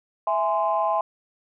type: chord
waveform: sine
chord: E augmented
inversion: none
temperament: equal with one note detuned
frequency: 659.3 / 830.6 / 1038.1 Hz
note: E5 / G#5 / B#5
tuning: 0 / 0 / -14 cents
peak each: -24 dBFS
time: 0.27-1.01 s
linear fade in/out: 2 ms
effects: tanh soft clip ceiling -11 dBFS